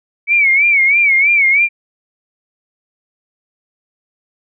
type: tone with vibrato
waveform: sine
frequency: 2253 Hz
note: C#7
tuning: 28 cents sharp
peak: -8 dBFS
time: 0.27-1.69 s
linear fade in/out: 50 ms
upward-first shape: sine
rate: 3.1 Hz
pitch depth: 110 cents each way
effects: none